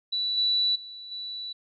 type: tone with level steps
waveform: sine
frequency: 3951 Hz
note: B7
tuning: in tune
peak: -25 / -21 / -39 / -33 dBFS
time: 0.12-1.53 s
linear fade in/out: 10 ms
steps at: 0.37 / 0.75 / 1.11 s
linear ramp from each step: 10 ms
effects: none